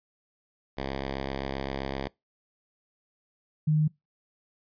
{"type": "tone pair in turn", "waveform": ["5% pulse", "sine"], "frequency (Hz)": [67.7, 153.57], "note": ["C#2", "D#3"], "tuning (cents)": [-40, -22], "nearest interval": "octave + major second", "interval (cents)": 1418, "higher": "second", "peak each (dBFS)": -20, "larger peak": "neither", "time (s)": [[0.77, 2.08], [3.67, 3.88]], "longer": "first", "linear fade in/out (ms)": 10, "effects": ["noise-tail reverb RT60 0.2 s tail -24 dB re dry", "resampled to 11025 Hz"]}